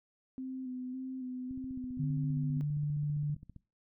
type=tone with vibrato; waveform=sine; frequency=256.8 Hz; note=C4; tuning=32 cents flat; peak=-37 dBFS; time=0.38-2.61 s; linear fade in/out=0 ms; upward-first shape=square; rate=1.8 Hz; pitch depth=25 cents each way
type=click train; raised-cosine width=5 ms; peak=-37 dBFS; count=32; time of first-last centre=1.51-3.563 s; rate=15.1 Hz
type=tone; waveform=sine; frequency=147.1 Hz; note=D3; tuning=3 cents sharp; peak=-30 dBFS; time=1.99-3.35 s; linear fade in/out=10 ms
effects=noise-tail reverb RT60 0.3 s tail -21 dB re dry